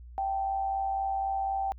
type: tone with amplitude modulation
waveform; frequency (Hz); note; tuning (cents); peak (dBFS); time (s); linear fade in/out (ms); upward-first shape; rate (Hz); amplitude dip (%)
sine; 779; G5; -11; -25; 0.18-1.72; 0; sine; 104; 50
effects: added 60 Hz sine -44 dBFS peak until 1.78 s